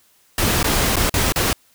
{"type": "noise with dropouts", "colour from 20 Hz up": "pink", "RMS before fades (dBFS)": -18, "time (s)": [0.38, 1.53], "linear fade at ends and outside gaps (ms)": 2, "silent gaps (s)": [[0.63, 0.642], [0.958, 0.966], [1.096, 1.14], [1.323, 1.359]], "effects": ["white hiss -57 dBFS RMS until 1.74 s"]}